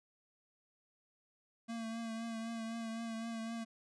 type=tone with vibrato; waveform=square; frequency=227.3 Hz; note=A#3; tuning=43 cents flat; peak=-40 dBFS; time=1.68-3.65 s; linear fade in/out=20 ms; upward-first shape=triangle; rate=3.9 Hz; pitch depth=35 cents each way; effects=resampled to 22050 Hz